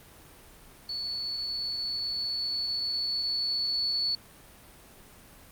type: tone with level ramp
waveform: sine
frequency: 4435 Hz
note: C#8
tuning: in tune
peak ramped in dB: -31 to -25 dBFS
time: 0.89-4.15 s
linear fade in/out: 2 ms
effects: pink hiss -52 dBFS RMS until 5.51 s + Opus 32 kbps